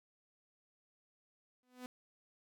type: tone with exponential growth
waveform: sawtooth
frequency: 250.6 Hz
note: B3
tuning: 25 cents sharp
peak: -38 dBFS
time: 1.63-1.86 s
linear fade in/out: 1 ms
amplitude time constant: 48 ms
effects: none